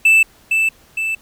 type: tone with echo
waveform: triangle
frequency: 2643 Hz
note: E7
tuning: 4 cents sharp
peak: -6 dBFS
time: 0.05-0.23 s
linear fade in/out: 5 ms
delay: 460 ms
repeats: 2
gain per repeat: -5 dB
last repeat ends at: 1.15 s
effects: pink hiss -50 dBFS RMS until 1.21 s